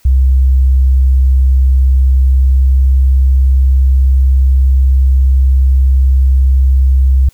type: tone with pitch glide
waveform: sine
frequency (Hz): 65.41 to 65.83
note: C2 to C2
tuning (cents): 0 to +11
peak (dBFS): -5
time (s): 0.05-7.29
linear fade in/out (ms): 5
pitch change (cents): +11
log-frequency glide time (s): 2.23-2.79
effects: white hiss -50 dBFS RMS until 7.33 s